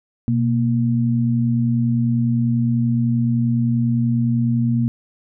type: tone pair together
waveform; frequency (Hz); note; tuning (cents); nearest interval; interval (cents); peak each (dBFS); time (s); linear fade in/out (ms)
sine; 123.47 / 233.5; B2 / A#3; 0 / +3; major seventh; 1103; -18 / -18; 0.28-4.88; 0
effects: none